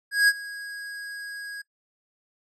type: tone with ADSR envelope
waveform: square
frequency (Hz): 1648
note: G#6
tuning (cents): -14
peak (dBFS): -15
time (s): 0.11-1.62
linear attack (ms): 170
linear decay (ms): 44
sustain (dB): -20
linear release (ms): 10
effects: noise-tail reverb RT60 0.1 s tail -20 dB re dry + low-pass 11000 Hz 12 dB/octave